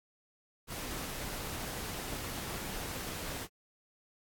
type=noise; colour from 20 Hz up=pink; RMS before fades=-40 dBFS; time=0.67-3.48 s; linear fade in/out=50 ms; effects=AAC 64 kbps